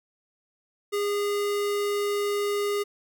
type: tone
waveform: square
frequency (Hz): 408.8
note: G#4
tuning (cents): -27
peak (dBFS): -25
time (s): 0.92-2.84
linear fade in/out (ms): 20
effects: none